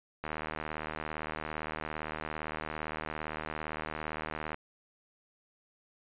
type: click train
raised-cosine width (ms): 0.5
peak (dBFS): -21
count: 335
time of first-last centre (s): 0.24-4.544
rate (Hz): 77.6
effects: resampled to 8000 Hz